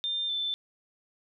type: tone pair in turn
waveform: sine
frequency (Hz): 3600 / 3534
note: A7 / A7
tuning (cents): +39 / +7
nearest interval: unison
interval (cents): 32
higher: first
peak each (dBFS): -28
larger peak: neither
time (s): 0.04-0.29 / 0.29-0.54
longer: neither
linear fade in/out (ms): 0
effects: none